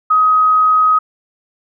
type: tone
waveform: sine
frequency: 1261 Hz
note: D#6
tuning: 23 cents sharp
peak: -8 dBFS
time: 0.1-0.99 s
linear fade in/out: 10 ms
effects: none